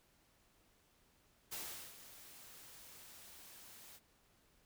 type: noise with ADSR envelope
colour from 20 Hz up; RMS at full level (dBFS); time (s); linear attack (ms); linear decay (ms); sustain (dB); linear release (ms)
white; -44; 1.51-4; 17; 400; -13; 45
effects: pink hiss -72 dBFS RMS until 4.65 s